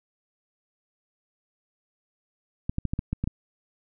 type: clicks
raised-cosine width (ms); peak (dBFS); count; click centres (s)
5; -14; 8; 2.695 / 2.784 / 2.853 / 2.935 / 2.991 / 3.13 / 3.24 / 3.275
effects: none

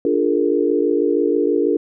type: chord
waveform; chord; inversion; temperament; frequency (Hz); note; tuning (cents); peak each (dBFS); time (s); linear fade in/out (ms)
sine; Bb dominant seventh; first; equal with one note detuned; 293.7 / 349.2 / 415.3 / 461.6; D4 / F4 / Ab4 / Bb4; 0 / 0 / 0 / -17; -20; 0.05-1.77; 2
effects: none

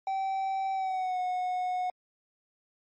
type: tone with pitch glide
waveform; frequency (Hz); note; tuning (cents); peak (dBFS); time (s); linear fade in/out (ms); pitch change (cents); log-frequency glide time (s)
triangle; 772 to 730.4; G5 to F#5; -27 to -23; -26; 0.07-1.9; 2; -96; 0.73-1.19
effects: MP3 32 kbps

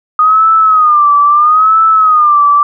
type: tone with vibrato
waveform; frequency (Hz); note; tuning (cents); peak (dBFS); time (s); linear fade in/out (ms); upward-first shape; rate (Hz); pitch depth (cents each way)
sine; 1234; D#6; -15; -4; 0.19-2.63; 2; sine; 0.76; 110
effects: none

